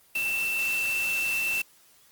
sine tone in noise, 2673 Hz, E7, 23 cents sharp, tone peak -25 dBFS, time 0.15-1.62 s, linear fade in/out 5 ms, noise white, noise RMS -36 dBFS, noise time 0.15-1.62 s, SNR +8 dB, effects white hiss -59 dBFS RMS until 2.11 s + Opus 24 kbps

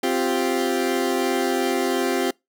30% pulse chord, C suspended fourth, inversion none, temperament equal, 261.6 / 349.2 / 392 Hz, C4 / F4 / G4, 0 / 0 / 0 cents, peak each -22 dBFS, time 0.03-2.31 s, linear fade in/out 5 ms, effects noise-tail reverb RT60 0.2 s tail -25 dB re dry

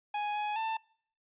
45% pulse tone with pitch steps, 832 / 838 / 890 Hz, G#5 / G#5 / A5, +3 / +15 / +20 cents, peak -31 dBFS, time 0.14-0.77 s, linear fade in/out 5 ms, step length 210 ms, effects noise-tail reverb RT60 0.6 s tail -24 dB re dry + resampled to 8000 Hz

